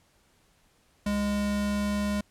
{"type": "tone pair together", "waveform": "square", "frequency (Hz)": [68.51, 205.3], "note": ["C#2", "G#3"], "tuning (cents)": [-20, -20], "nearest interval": "octave + perfect fifth", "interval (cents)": 1900, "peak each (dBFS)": [-37, -27], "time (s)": [1.06, 2.21], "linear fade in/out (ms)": 5, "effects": ["pink hiss -65 dBFS RMS until 2.3 s", "low-pass 12000 Hz 12 dB/octave"]}